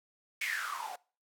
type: noise with band-pass filter sweep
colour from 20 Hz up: blue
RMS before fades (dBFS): -37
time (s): 0.41-0.96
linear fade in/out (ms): 5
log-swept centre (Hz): 2300 to 690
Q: 9.6
effects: noise-tail reverb RT60 0.4 s tail -24 dB re dry